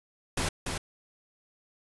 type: noise with echo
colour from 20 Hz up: pink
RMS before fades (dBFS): -29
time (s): 0.37-0.49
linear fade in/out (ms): 5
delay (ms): 290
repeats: 1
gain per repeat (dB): -4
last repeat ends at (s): 0.78
effects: resampled to 24000 Hz